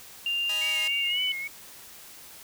sine tone with pitch glide, 2794 to 2995 Hz, F7 to F#7, 0 to +20 cents, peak -25 dBFS, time 0.26-1.32 s, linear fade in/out 2 ms, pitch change +120 cents, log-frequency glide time 1.06-1.2 s
5% pulse chord, G# minor, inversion second, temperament equal, 622.3 / 830.6 / 987.8 Hz, D#5 / G#5 / B5, 0 / 0 / 0 cents, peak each -28 dBFS, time 0.49-0.88 s, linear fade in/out 5 ms
sine tone with vibrato, 2204 Hz, C#7, 11 cents flat, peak -31 dBFS, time 0.61-1.48 s, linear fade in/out 10 ms, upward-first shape sine, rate 3.6 Hz, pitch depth 42 cents each way
effects white hiss -47 dBFS RMS until 2.43 s

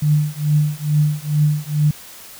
sine tone with tremolo, 150 Hz, D3, 37 cents sharp, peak -10 dBFS, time 0.02-1.91 s, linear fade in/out 5 ms, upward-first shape triangle, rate 2.3 Hz, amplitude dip 100%, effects white hiss -39 dBFS RMS until 2.39 s

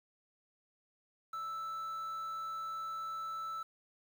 triangle tone with quantisation, 1318.5 Hz, E6, in tune, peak -36 dBFS, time 1.33-3.63 s, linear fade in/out 5 ms, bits 10, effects none

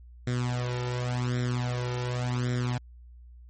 sawtooth tone with flanger, 123.47 Hz, B2, in tune, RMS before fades -29 dBFS, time 0.27-2.78 s, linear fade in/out 5 ms, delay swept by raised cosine 0.54 to 2.24 ms, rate 0.89 Hz, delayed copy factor +0.8, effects added 60 Hz sine -46 dBFS peak until 3.49 s + MP3 32 kbps

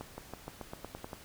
accelerating click train, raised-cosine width 1 ms, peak -26 dBFS, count 10, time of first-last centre 0.01-1.132 s, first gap 170 ms, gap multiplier 0.92, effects pink hiss -53 dBFS RMS until 1.24 s

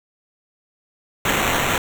blue noise with sample-and-hold, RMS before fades -20 dBFS, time 1.25-1.78 s, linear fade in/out 2 ms, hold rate 4900 Hz, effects none

